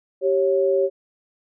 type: tone pair together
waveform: sine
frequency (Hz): 388.9 / 550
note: G4 / C#5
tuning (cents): -14 / -14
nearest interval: tritone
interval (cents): 600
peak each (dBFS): -19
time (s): 0.21-0.9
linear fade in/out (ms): 50
effects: none